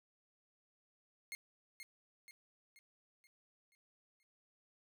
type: tone with echo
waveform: sawtooth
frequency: 2141 Hz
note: C7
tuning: 39 cents sharp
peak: -39 dBFS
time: 1.32-1.35 s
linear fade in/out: 0 ms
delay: 480 ms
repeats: 6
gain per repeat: -6 dB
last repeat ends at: 4.23 s
effects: none